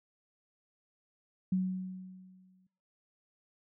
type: tone with exponential decay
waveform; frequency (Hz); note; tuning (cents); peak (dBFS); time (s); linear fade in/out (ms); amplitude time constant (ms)
sine; 185.9; F#3; +8; -25; 1.52-2.67; 5; 250
effects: noise-tail reverb RT60 0.5 s tail -24 dB re dry